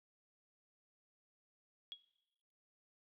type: tone with exponential decay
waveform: sine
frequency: 3322 Hz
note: G#7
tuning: in tune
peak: -40 dBFS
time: 1.92-2 s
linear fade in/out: 0 ms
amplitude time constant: 17 ms
effects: noise-tail reverb RT60 1.0 s tail -17 dB re dry